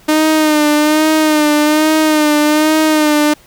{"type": "tone with vibrato", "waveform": "sawtooth", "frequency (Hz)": 305.6, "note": "D#4", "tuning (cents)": -31, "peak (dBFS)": -5, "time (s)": [0.08, 3.34], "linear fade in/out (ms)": 10, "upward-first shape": "sine", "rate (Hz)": 1.2, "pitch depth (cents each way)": 44, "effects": ["pink hiss -45 dBFS RMS until 3.46 s"]}